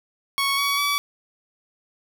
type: tone with pitch steps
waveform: 15% pulse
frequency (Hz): 1108.7 / 1126.8 / 1145.1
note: C#6 / C#6 / D6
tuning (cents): 0 / +28 / -44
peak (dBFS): -14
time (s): 0.38-0.98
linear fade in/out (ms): 0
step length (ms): 200
effects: none